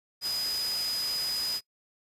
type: tone in noise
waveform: sine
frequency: 4978 Hz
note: D#8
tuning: in tune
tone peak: -28 dBFS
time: 0.21-1.61 s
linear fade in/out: 50 ms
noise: white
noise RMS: -37 dBFS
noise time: 0.21-1.61 s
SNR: +6 dB
effects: noise-tail reverb RT60 0.1 s tail -24 dB re dry + resampled to 32000 Hz

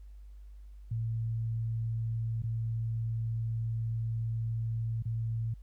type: tone with dropouts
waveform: sine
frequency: 113.4 Hz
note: A#2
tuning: 47 cents flat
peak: -30 dBFS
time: 0.91-5.54 s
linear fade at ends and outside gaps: 5 ms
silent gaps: 2.421-2.436 / 5.024-5.054 s
effects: added 50 Hz sine -46 dBFS peak until 5.62 s + pink hiss -75 dBFS RMS until 5.62 s

